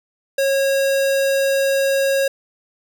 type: tone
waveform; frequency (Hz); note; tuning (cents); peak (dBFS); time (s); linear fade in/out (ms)
square; 546; C#5; -26; -16; 0.38-2.28; 5
effects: none